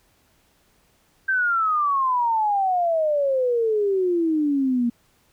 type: exponential sweep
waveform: sine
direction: down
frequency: 1576 to 233.1 Hz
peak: -18 dBFS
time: 1.28-4.9 s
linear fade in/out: 10 ms
effects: pink hiss -62 dBFS RMS until 5.32 s